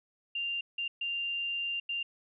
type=tone bursts at uneven times; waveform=sine; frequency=2788 Hz; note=F7; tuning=4 cents flat; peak=-31 dBFS; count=4; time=0.35-0.61 / 0.78-0.88 / 1.01-1.8 / 1.89-2.03 s; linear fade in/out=5 ms; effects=none